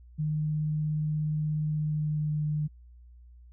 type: tone with pitch glide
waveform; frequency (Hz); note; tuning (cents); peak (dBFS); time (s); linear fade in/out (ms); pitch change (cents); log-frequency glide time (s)
sine; 152.8 to 150.96; D#3 to D3; -31 to +48; -26; 0.18-2.68; 20; -21; 1.68-2.45
effects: added 60 Hz sine -49 dBFS peak until 3.52 s